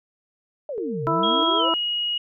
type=exponential two-way sweep; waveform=sine; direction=down then up; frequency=627 to 127.7 to 553 Hz; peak=-27 dBFS; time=0.69-1.69 s; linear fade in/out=2 ms; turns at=1.04 s
type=tone with vibrato; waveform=sine; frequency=455.9 Hz; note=A#4; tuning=39 cents flat; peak=-28 dBFS; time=0.78-1.43 s; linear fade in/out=0 ms; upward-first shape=triangle; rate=9.1 Hz; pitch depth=14 cents each way
type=harmonic tone; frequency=329.6 Hz; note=E4; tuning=in tune; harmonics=1 / 2 / 3 / 4; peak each=-26 / -27 / -24 / -24 dBFS; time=1.07-1.74 s; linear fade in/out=0 ms
type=tone with pitch glide; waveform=sine; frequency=3282 to 2890 Hz; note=G#7 to F#7; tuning=-21 to -41 cents; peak=-22 dBFS; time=1.23-2.18 s; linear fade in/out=5 ms; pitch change=-220 cents; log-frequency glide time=1.57-1.66 s
effects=none